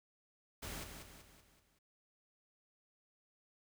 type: noise with echo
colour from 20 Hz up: pink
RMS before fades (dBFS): -45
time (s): 0.62-0.84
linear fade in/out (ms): 10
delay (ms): 190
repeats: 5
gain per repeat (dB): -6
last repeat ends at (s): 1.79
effects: none